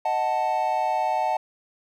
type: chord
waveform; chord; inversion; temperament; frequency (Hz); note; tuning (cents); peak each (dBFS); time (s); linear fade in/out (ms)
triangle; D# diminished; none; equal; 622.3 / 740 / 880; D#5 / F#5 / A5; 0 / 0 / 0; -27 / -23 / -23; 0.05-1.37; 5
effects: none